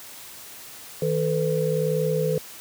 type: tone cluster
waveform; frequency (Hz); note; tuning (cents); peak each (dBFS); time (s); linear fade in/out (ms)
sine; 158.2 / 439.8 / 501; D#3 / A4 / B4; +29 / -1 / +25; -25; 1.02-2.38; 2
effects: white hiss -42 dBFS RMS until 2.6 s + high-pass 60 Hz 12 dB/octave